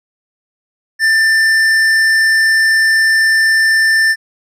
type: tone with hard clipping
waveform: sine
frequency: 1782 Hz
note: A6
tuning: 22 cents sharp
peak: -10 dBFS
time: 0.99-4.16 s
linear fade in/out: 50 ms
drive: 9 dB
effects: none